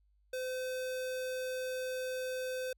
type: tone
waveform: square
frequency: 512 Hz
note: C5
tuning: 38 cents flat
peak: -36 dBFS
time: 0.33-2.73 s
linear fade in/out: 5 ms
effects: added 50 Hz sine -67 dBFS peak until 2.77 s